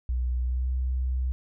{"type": "tone with pitch glide", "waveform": "sine", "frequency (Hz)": [61.74, 63.73], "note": ["B1", "C2"], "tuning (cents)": [0, -45], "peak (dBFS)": -24, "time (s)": [0.09, 1.32], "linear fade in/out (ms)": 0, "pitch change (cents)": 55, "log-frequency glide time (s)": [0.42, 0.69], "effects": []}